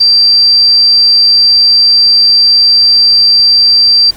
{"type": "tone", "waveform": "sine", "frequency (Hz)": 4699, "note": "D8", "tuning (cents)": 0, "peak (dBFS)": -3, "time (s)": [0, 4.11], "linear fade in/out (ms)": 10, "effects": ["pink hiss -35 dBFS RMS until 4.16 s"]}